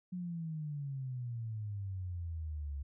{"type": "exponential sweep", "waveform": "sine", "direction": "down", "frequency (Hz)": [183.3, 68.7], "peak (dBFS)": -37, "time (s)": [0.12, 2.83], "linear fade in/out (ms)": 10, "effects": []}